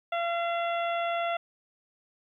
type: harmonic tone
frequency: 683 Hz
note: F5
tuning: 39 cents flat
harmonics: 1 / 2 / 3 / 4 / 5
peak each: -28 / -34 / -38 / -40 / -42 dBFS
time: 0.12-1.37 s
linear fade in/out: 5 ms
effects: 11-bit